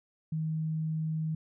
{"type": "tone", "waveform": "sine", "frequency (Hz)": 158, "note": "D#3", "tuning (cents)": 27, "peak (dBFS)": -29, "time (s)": [0.32, 1.35], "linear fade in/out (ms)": 5, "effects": []}